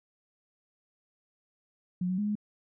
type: tone with pitch steps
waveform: sine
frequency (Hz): 180.3 / 184.9 / 207.7 / 209.1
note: F#3 / F#3 / G#3 / G#3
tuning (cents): -45 / -1 / 0 / +12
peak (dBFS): -27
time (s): 2.01-2.354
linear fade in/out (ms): 5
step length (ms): 86
effects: none